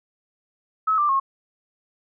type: tone with pitch steps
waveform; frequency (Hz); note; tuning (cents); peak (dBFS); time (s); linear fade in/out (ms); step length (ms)
sine; 1289 / 1182 / 1083.9; E6 / D6 / C#6; -39 / +11 / -39; -17; 0.87-1.2; 10; 110
effects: none